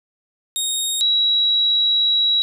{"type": "tone pair in turn", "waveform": ["20% pulse", "sine"], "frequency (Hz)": [3729, 3881], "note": ["A#7", "B7"], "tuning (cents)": [0, -31], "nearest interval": "minor second", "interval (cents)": 69, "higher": "second", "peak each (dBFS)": -14, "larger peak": "neither", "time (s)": [[0.56, 1.01], [1.01, 2.42]], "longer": "second", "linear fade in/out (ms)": 0, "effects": []}